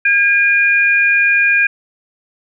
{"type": "tone pair together", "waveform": "sine", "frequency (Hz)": [1620, 2427], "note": ["G#6", "D#7"], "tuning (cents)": [-43, -44], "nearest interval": "perfect fifth", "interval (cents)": 699, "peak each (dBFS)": -12, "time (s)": [0.05, 1.67], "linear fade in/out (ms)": 5, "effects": []}